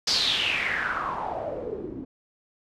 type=noise with low-pass filter sweep; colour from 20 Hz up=white; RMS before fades=-28 dBFS; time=0.07-2.05 s; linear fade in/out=5 ms; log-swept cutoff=5100 to 260 Hz; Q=6.4; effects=none